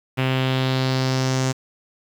sawtooth tone with low-pass filter sweep, 130.81 Hz, C3, in tune, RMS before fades -21 dBFS, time 0.17-1.53 s, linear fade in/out 20 ms, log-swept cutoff 2700 to 6900 Hz, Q 2.9, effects 7-bit

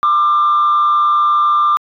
sine tone with frequency modulation, 1191 Hz, D6, 24 cents sharp, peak -8 dBFS, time 0.03-1.77 s, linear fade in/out 0 ms, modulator 144 Hz, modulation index 0.37, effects tanh soft clip ceiling -7 dBFS

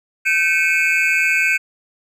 triangle tone cluster, 1542 / 2209 / 2424 / 2588 Hz, G6 / C#7 / D#7 / E7, -29 / -7 / -46 / -32 cents, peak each -18 dBFS, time 0.25-1.58 s, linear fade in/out 20 ms, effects none

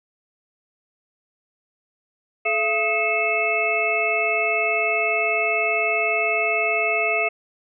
sine tone cluster, 431 / 676 / 1262 / 2173 / 2626 Hz, A4 / E5 / D#6 / C#7 / E7, -36 / +43 / +24 / -35 / -7 cents, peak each -28 / -24 / -30 / -24 / -23 dBFS, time 2.45-7.29 s, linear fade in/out 10 ms, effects none

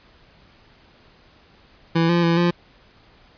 25% pulse tone with pitch steps, 165.8 / 172.2 / 168.1 / 173.7 Hz, E3 / F3 / E3 / F3, +10 / -24 / +34 / -9 cents, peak -12 dBFS, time 1.95-2.51 s, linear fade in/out 10 ms, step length 140 ms, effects pink hiss -53 dBFS RMS until 3.37 s + resampled to 11025 Hz

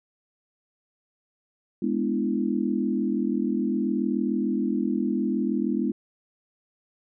sine chord, E dominant seventh, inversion first, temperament equal with one note detuned, 207.7 / 246.9 / 293.7 / 334.2 Hz, G#3 / B3 / D4 / E4, 0 / 0 / 0 / +24 cents, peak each -27 / -27 / -30 / -29 dBFS, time 1.82-5.92 s, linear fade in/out 5 ms, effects none

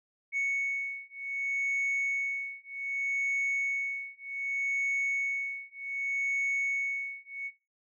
sine beating tone pair, 2217 / 2217.65 Hz, C#7 / C#7, 0 / 0 cents, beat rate 0.65 Hz, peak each -31 dBFS, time 0.32-7.51 s, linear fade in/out 50 ms, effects noise-tail reverb RT60 0.3 s tail -19 dB re dry + tanh soft clip ceiling -25 dBFS

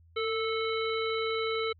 harmonic tone with a mistuned harmonic, 437.8 Hz, A4, 9 cents flat, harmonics 1 / 3 / 5 / 7 / 9, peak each -30 / -35 / -37 / -41 / -39 dBFS, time 0.16-1.73 s, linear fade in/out 10 ms, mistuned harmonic 1, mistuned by +42 cents, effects added 83 Hz sine -56 dBFS peak until 1.79 s

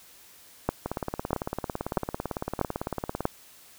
two click trains, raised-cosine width 1 ms, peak -9 / -15 dBFS, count 5 / 43, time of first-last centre 0.69-3.254 / 0.86-3.206 s, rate 1.56 / 17.9 Hz, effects white hiss -53 dBFS RMS until 3.78 s

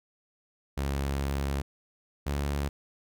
sawtooth tone pair in turn, 69.3 / 71.12 Hz, C#2 / C#2, 0 / +45 cents, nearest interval unison, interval 45 cents, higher second, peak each -24 dBFS, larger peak neither, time 0.77-1.62 / 2.26-2.69 s, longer first, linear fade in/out 10 ms, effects none

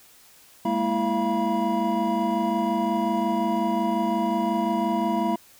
triangle tone cluster, 205.9 / 231.5 / 332 / 686 / 969 Hz, G#3 / A#3 / E4 / F5 / B5, -15 / -12 / +12 / -31 / -33 cents, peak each -26 dBFS, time 0.65-5.36 s, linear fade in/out 5 ms, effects white hiss -53 dBFS RMS until 5.59 s

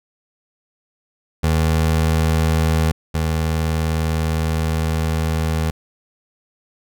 25% pulse tone pair in turn, 79.8 / 79.8 Hz, D#2 / D#2, +44 / +44 cents, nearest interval unison, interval 0 cents, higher neither, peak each -11 / -14 dBFS, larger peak first, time 1.43-2.92 / 3.14-5.71 s, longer second, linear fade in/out 10 ms, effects none

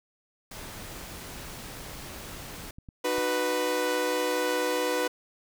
pink noise, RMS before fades -41 dBFS, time 0.51-2.71 s, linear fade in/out 5 ms
clicks, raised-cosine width 5 ms, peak -32 dBFS, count 3, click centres 2.785 / 2.888 / 3.183 s
sawtooth chord, B major, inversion first, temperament equal with one note detuned, 305.3 / 370 / 493.9 Hz, D#4 / F#4 / B4, -33 / 0 / 0 cents, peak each -29 / -29 / -23 dBFS, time 3.04-5.08 s, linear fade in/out 10 ms
effects none

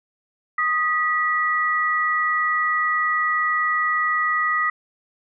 sine tone pair together, 1244.5 / 1945.4 Hz, D#6 / B6, 0 / -27 cents, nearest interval minor sixth, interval 773 cents, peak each -21 dBFS, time 0.58-4.7 s, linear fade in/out 5 ms, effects none

